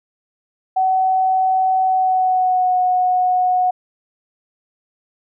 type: tone with pitch glide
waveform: sine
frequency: 754 to 732.1 Hz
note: F#5 to F#5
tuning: +32 to -19 cents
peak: -13 dBFS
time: 0.76-3.71 s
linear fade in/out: 10 ms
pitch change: -51 cents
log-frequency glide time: 1.84-2.77 s
effects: none